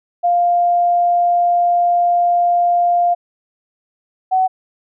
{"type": "tone pair in turn", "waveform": "sine", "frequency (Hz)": [700, 750.3], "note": ["F5", "F#5"], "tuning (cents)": [4, 24], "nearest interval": "minor second", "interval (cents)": 120, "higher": "second", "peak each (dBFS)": -11, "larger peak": "neither", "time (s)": [[0.23, 3.15], [4.31, 4.48]], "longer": "first", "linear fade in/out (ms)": 20, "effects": []}